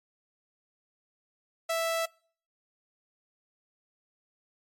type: tone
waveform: sawtooth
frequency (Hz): 659.3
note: E5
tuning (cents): 0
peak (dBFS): -23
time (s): 1.69-2.06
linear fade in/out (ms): 10
effects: noise-tail reverb RT60 0.5 s tail -26 dB re dry + MP3 64 kbps